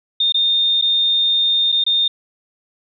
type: tone with dropouts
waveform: sine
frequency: 3645 Hz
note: A#7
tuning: 40 cents flat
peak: -13 dBFS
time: 0.2-2.08 s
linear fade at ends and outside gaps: 5 ms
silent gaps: 0.323-0.343 / 0.814-0.822 / 1.719-1.724 / 1.84-1.864 s
effects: none